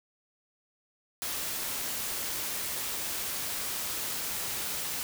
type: noise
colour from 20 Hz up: white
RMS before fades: -34 dBFS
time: 1.22-5.03 s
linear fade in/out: 0 ms
effects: none